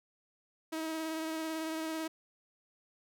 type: tone with vibrato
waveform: sawtooth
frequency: 319.4 Hz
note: D#4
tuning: 45 cents sharp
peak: -31 dBFS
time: 0.72-2.08 s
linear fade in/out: 10 ms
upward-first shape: triangle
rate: 18 Hz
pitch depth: 24 cents each way
effects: none